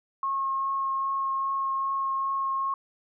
sine tone with vibrato, 1083 Hz, C#6, 41 cents flat, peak -25 dBFS, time 0.23-2.74 s, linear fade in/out 2 ms, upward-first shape triangle, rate 2.5 Hz, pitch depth 11 cents each way, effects none

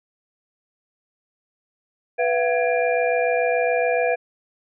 sine tone cluster, 493.5 / 675 / 742 / 1665 / 2388 Hz, B4 / E5 / F#5 / G#6 / D7, -1 / +41 / +5 / +4 / +28 cents, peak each -21 / -22 / -28 / -29 / -28 dBFS, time 2.18-4.16 s, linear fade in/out 20 ms, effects none

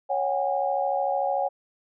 sine chord, C# suspended fourth, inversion none, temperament equal with one note detuned, 554.4 / 740 / 813.5 Hz, C#5 / F#5 / G#5, 0 / 0 / -36 cents, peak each -27 dBFS, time 0.09-1.49 s, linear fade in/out 20 ms, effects none

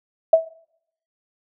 sine tone with exponential decay, 650 Hz, E5, 24 cents flat, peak -5 dBFS, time 0.33-0.45 s, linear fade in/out 5 ms, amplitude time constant 26 ms, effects noise-tail reverb RT60 0.7 s tail -21 dB re dry

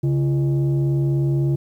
sine tone pair together, 138.8 / 340 Hz, C#3 / F4, +3 / -46 cents, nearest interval octave + major third, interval 1551 cents, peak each -15 / -22 dBFS, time 0.03-1.56 s, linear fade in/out 10 ms, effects tanh soft clip ceiling -14 dBFS + 9-bit

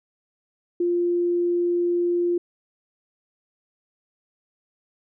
sine tone, 348.9 Hz, F4, 2 cents flat, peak -19 dBFS, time 0.8-2.38 s, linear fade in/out 5 ms, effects none

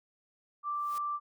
sine tone, 1174.7 Hz, D6, in tune, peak -31 dBFS, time 0.63-1.2 s, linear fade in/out 50 ms
white noise with exponential growth, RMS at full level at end -46 dBFS, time 0.7-0.98 s, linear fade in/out 0 ms, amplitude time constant 60 ms
effects none

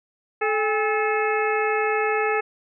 harmonic tone with a mistuned harmonic, 432.2 Hz, A4, 31 cents flat, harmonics 1 / 2 / 3 / 4 / 5 / 6, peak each -23 / -26 / -28 / -29 / -30 / -31 dBFS, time 0.41-2.41 s, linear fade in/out 10 ms, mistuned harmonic 2, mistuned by -100 cents, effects none

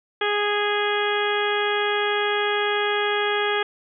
harmonic tone, 413.7 Hz, G#4, 7 cents flat, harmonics 1 / 2 / 3 / 4 / 5 / 6 / 7 / 8, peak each -24 / -28 / -29 / -27 / -31 / -33 / -35 / -30 dBFS, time 0.21-3.63 s, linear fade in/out 5 ms, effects none

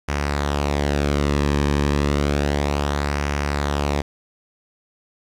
sawtooth tone with flanger, 72 Hz, D2, 34 cents flat, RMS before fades -21 dBFS, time 0.08-4.02 s, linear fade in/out 10 ms, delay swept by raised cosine 0.25 to 1.45 ms, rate 0.31 Hz, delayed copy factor -0.5, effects low-pass 7000 Hz 12 dB/octave + 8-bit

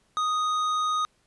sine tone with hard clipping, 1244.5 Hz, D#6, in tune, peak -25 dBFS, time 0.17-1.05 s, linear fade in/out 0 ms, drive 9 dB, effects pink hiss -67 dBFS RMS until 1.26 s + resampled to 24000 Hz

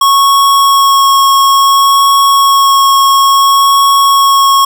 square tone with vibrato, 1100 Hz, C#6, 14 cents flat, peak -5 dBFS, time 0.01-4.65 s, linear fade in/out 5 ms, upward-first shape sine, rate 0.58 Hz, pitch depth 9 cents each way, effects none

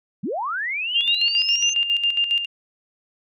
sine linear sweep, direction up, 146.83 to 6310 Hz, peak -23 dBFS, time 0.23-1.74 s, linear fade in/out 10 ms
sine tone with tremolo, 2802 Hz, F7, 5 cents sharp, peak -16 dBFS, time 0.94-2.46 s, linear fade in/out 20 ms, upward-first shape square, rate 7.3 Hz, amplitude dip 60%
effects none

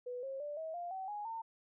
sine tone with pitch steps, 493.9 / 538.6 / 587.3 / 640.5 / 698.5 / 761.7 / 830.6 / 905.8 Hz, B4 / C#5 / D5 / E5 / F5 / G5 / G#5 / A#5, 0 / -50 / 0 / -50 / 0 / -50 / 0 / -50 cents, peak -39 dBFS, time 0.06-1.42 s, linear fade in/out 10 ms, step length 170 ms, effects none

